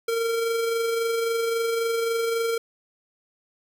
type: tone with amplitude modulation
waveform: square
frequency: 459.2 Hz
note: A#4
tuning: 26 cents flat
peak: -22 dBFS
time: 0.08-2.58 s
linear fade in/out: 5 ms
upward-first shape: sine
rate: 23.7 Hz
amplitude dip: 30%
effects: none